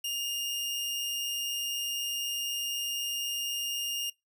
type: tone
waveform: sawtooth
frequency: 2828 Hz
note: F7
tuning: 21 cents sharp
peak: -28 dBFS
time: 0.04-4.1 s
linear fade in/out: 5 ms
effects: noise-tail reverb RT60 0.2 s tail -22 dB re dry